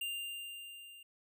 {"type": "tone with level ramp", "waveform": "square", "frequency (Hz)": 2794, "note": "F7", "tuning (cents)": 0, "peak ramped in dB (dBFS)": [-36, -53], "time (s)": [0.01, 1.03], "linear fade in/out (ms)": 5, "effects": []}